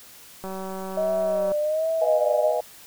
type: click train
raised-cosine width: 1 ms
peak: -21 dBFS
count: 206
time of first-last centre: 0.44-1.519 s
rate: 190 Hz
type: tone with vibrato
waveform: sine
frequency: 623 Hz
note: D#5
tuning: 2 cents sharp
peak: -21 dBFS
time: 0.97-2.52 s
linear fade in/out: 5 ms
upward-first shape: sine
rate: 1.3 Hz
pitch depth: 76 cents each way
type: chord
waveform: sine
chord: F half-diminished seventh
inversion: second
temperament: equal with one note detuned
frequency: 492.5 / 622.3 / 698.5 / 830.6 Hz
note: Cb5 / Eb5 / F5 / Ab5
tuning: -5 / 0 / 0 / 0 cents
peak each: -27 / -25 / -28 / -31 dBFS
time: 2.01-2.61 s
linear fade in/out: 10 ms
effects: white hiss -47 dBFS RMS until 2.86 s